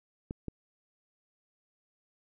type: clicks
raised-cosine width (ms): 3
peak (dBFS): -23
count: 2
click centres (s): 0.309 / 0.483
effects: none